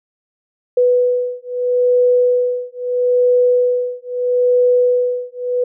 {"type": "beating tone pair", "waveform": "sine", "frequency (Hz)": [493.9, 494.67], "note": ["B4", "B4"], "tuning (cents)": [0, 3], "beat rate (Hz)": 0.77, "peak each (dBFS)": -15, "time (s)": [0.77, 5.64], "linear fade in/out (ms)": 5, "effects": []}